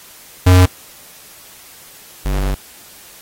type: tone pair in turn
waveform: square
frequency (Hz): 91.2 / 48.23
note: F#2 / G1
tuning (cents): -24 / -27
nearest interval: major seventh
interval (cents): 1103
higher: first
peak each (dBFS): -6 / -16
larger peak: first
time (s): 0.46-0.66 / 2.25-2.55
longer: second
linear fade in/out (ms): 10
effects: white hiss -41 dBFS RMS until 3.21 s + AAC 48 kbps